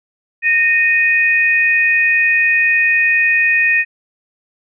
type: tone pair together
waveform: sine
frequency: 1845 / 2489 Hz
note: A#6 / D#7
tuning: -18 / 0 cents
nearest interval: perfect fourth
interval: 518 cents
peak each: -13 dBFS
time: 0.42-3.85 s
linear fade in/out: 50 ms
effects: none